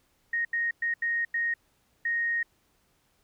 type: tone bursts at uneven times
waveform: sine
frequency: 1864.7 Hz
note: A#6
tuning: in tune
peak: -25 dBFS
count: 6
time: 0.33-0.45 / 0.53-0.71 / 0.82-0.94 / 1.02-1.25 / 1.34-1.54 / 2.05-2.43 s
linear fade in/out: 5 ms
effects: pink hiss -69 dBFS RMS until 3.23 s